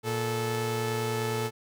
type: tone pair together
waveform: sawtooth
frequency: 116.54 / 436.3 Hz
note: A#2 / A4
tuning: 0 / -15 cents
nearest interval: octave + major seventh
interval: 2285 cents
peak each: -27 / -26 dBFS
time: 0.03-1.51 s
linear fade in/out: 50 ms
effects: none